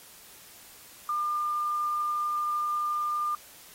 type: tone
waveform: sine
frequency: 1202 Hz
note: D6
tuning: 40 cents sharp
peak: -26 dBFS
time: 1.09-3.35 s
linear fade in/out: 2 ms
effects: white hiss -51 dBFS RMS until 3.74 s + AAC 48 kbps